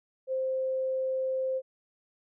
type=tone; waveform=sine; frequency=523.3 Hz; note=C5; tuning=in tune; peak=-27 dBFS; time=0.27-1.62 s; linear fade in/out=50 ms; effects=none